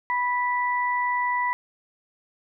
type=tone pair together; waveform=sine; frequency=984.5 / 1969 Hz; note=B5 / B6; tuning=-6 / -6 cents; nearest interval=octave; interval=1200 cents; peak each=-23 / -27 dBFS; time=0.1-1.53 s; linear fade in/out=0 ms; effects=none